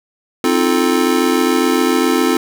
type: chord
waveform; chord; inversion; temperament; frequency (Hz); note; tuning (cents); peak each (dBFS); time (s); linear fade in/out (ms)
square; F dominant seventh; second; just; 261.9 / 314.3 / 349.2 / 436.5; C4 / Eb4 / F4 / A4; +2 / +18 / 0 / -14; -17 / -20 / -18 / -20; 0.44-2.37; 2
effects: none